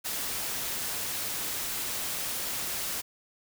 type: noise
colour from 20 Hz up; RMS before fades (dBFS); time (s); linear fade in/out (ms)
white; -33; 0.04-3.02; 20
effects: none